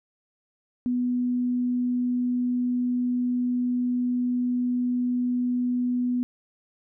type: tone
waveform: sine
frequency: 246.9 Hz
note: B3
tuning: in tune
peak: -22 dBFS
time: 0.86-6.23 s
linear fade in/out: 0 ms
effects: none